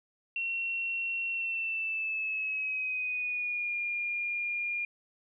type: tone with pitch glide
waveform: sine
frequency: 2725 to 2414 Hz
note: F7 to D7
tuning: -43 to +47 cents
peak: -30 dBFS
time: 0.36-4.85 s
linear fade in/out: 2 ms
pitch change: -210 cents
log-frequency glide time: 1.3-3.76 s
effects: none